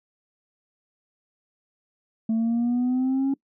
sine exponential sweep, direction up, 221.6 to 275.6 Hz, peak -18 dBFS, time 2.29-3.34 s, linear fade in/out 5 ms, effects noise-tail reverb RT60 0.1 s tail -23 dB re dry + tanh soft clip ceiling -19 dBFS

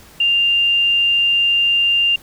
sine tone, 2794 Hz, F7, in tune, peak -12 dBFS, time 0.2-2.16 s, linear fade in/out 5 ms, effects pink hiss -44 dBFS RMS until 2.22 s

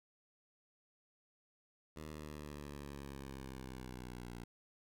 10% pulse linear sweep, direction down, 77.78 to 58.8 Hz, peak -38 dBFS, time 1.96-4.44 s, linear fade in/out 5 ms, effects none

